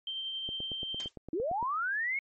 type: tone with tremolo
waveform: sine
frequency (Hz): 3136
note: G7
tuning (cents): 0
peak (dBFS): -33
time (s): 0.07-1.08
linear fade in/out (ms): 2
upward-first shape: sine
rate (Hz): 11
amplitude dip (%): 25
type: click train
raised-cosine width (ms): 2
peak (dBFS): -29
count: 11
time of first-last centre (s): 0.49-1.628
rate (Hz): 8.79
type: noise with exponential decay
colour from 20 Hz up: white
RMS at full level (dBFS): -39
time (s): 1-1.16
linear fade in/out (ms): 0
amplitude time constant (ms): 33
type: linear sweep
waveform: sine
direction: up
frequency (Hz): 293.7 to 2217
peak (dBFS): -29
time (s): 1.33-2.19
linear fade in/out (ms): 2
effects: MP3 32 kbps